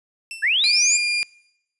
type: tone with exponential decay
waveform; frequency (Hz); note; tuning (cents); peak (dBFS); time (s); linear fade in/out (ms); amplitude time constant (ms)
sawtooth; 2679; E7; +27; -25; 0.31-0.69; 1; 81
type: linear sweep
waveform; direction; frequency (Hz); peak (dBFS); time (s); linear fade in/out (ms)
sine; up; 1568 to 7560; -16; 0.42-0.98; 20
type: tone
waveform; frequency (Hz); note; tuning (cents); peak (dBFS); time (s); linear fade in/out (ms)
30% pulse; 2409; D7; +43; -17; 0.64-1.23; 0
effects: noise-tail reverb RT60 0.9 s tail -25 dB re dry + resampled to 24000 Hz